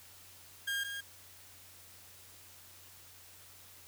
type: tone pair in turn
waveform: 30% pulse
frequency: 1614 / 1622.1 Hz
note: G#6 / G#6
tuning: -50 / -41 cents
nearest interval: unison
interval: 9 cents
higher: second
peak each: -30 / -36 dBFS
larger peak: first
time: 0.67-0.84 / 0.84-1.01 s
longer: neither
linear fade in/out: 10 ms
effects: added 91 Hz sine -65 dBFS peak until 3.87 s + white hiss -56 dBFS RMS until 3.87 s